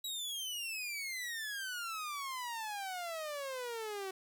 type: exponential sweep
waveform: sawtooth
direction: down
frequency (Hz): 3900 to 375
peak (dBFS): -35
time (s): 0.04-4.11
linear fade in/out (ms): 5
effects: 11-bit